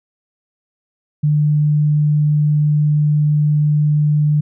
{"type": "tone", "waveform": "sine", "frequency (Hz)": 149.5, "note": "D3", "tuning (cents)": 31, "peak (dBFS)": -11, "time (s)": [1.23, 4.41], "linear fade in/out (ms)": 10, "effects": []}